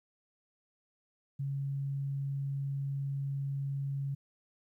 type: tone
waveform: sine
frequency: 138.59 Hz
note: C#3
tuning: in tune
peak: -32 dBFS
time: 1.39-4.15 s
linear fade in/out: 10 ms
effects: 12-bit